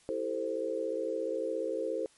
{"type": "chord", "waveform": "sine", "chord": "A minor seventh", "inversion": "second", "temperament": "equal with one note detuned", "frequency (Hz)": [329.6, 392, 446.1, 523.3], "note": ["E4", "G4", "A4", "C5"], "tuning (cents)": [0, 0, 24, 0], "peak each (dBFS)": [-38, -40, -35, -34], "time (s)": [0.09, 2.06], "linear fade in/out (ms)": 0, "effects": ["white hiss -63 dBFS RMS until 2.17 s", "MP3 48 kbps"]}